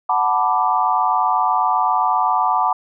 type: chord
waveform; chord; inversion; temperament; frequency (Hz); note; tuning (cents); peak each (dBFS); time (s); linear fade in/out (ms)
sine; B minor seventh; second; equal; 740 / 880 / 987.8 / 1174.7; F#5 / A5 / B5 / D6; 0 / 0 / 0 / 0; -20; 0.09-2.73; 5
effects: none